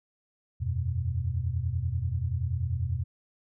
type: chord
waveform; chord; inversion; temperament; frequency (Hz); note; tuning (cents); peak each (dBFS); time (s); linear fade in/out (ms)
sine; E suspended second; none; just; 82.41 / 92.71 / 123.61; E2 / F#2 / B2; 0 / +4 / +2; -31; 0.6-3.04; 20
effects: none